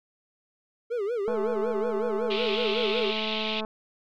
triangle tone with vibrato, 438.4 Hz, A4, 6 cents flat, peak -24 dBFS, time 0.9-3.12 s, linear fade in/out 20 ms, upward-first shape sine, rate 5.4 Hz, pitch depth 200 cents each way
click train, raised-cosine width 1 ms, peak -21 dBFS, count 515, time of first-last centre 1.28-3.649 s, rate 217 Hz
white band-pass noise, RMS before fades -32 dBFS, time 2.3-3.61 s, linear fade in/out 10 ms, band 2300 to 3800 Hz, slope 48 dB/octave
effects none

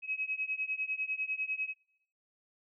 sine beating tone pair, 2545 / 2555 Hz, D#7 / D#7, +39 / +45 cents, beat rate 10 Hz, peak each -36 / -35 dBFS, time 0.02-1.74 s, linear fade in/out 50 ms, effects noise-tail reverb RT60 0.9 s tail -26 dB re dry

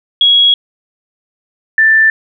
sine tone pair in turn, 3322 / 1771 Hz, G#7 / A6, 0 / +11 cents, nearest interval major seventh, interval 1089 cents, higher first, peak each -5 dBFS, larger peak neither, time 0.21-0.54 / 1.78-2.1 s, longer first, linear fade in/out 2 ms, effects none

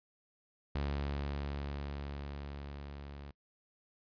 sawtooth tone with level ramp, 71 Hz, C#2, 42 cents sharp, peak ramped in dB -29 to -42 dBFS, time 0.75-3.31 s, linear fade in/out 5 ms, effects noise-tail reverb RT60 0.1 s tail -23 dB re dry + resampled to 11025 Hz

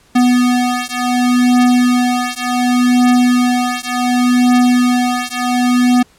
square beating tone pair, 246.9 / 247.58 Hz, B3 / B3, 0 / +4 cents, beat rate 0.68 Hz, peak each -14 dBFS, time 0.15-6.03 s, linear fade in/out 10 ms, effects pink hiss -50 dBFS RMS until 6.18 s + low-pass 11000 Hz 12 dB/octave

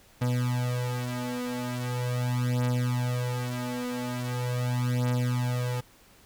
35% pulse beating tone pair, 123.47 / 123.88 Hz, B2 / B2, 0 / +6 cents, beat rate 0.41 Hz, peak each -28 dBFS, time 0.21-5.81 s, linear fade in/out 10 ms, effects pink hiss -57 dBFS RMS until 6.25 s

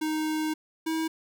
square tone pair in turn, 311.1 / 321.1 Hz, D#4 / E4, 0 / -45 cents, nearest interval minor second, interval 55 cents, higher second, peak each -27 dBFS, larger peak neither, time 0.01-0.54 / 0.86-1.08 s, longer first, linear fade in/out 10 ms, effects none

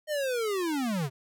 square linear sweep, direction down, 622.3 to 123.47 Hz, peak -28 dBFS, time 0.07-1.1 s, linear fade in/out 50 ms, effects none

